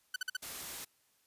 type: tone bursts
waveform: sawtooth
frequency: 1503 Hz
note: F#6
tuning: 27 cents sharp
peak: -30 dBFS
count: 4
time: 0.14-0.368 s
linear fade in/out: 5 ms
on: 21 ms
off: 48 ms
type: noise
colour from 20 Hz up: white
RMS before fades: -43 dBFS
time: 0.42-0.85 s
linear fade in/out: 10 ms
effects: white hiss -72 dBFS RMS until 1.26 s + resampled to 32000 Hz